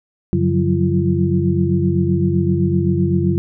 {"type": "tone cluster", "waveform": "sine", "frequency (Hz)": [93.6, 141.2, 178.6, 186.4, 342.5], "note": ["F#2", "C#3", "F3", "F#3", "F4"], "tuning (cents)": [20, 32, 39, 13, -34], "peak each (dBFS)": -20, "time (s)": [0.33, 3.38], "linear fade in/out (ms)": 0, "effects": []}